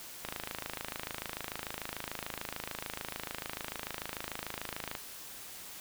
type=click train; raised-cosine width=0.3 ms; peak=-20 dBFS; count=127; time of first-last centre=0.25-4.951 s; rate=26.8 Hz; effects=white hiss -47 dBFS RMS until 5.8 s